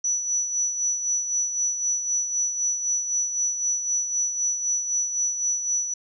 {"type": "tone with tremolo", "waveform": "sine", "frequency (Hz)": 5920, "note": "F#8", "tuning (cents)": 0, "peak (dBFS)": -20, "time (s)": [0.04, 5.94], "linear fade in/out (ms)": 5, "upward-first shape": "sine", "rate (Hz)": 3.9, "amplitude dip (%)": 55, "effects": []}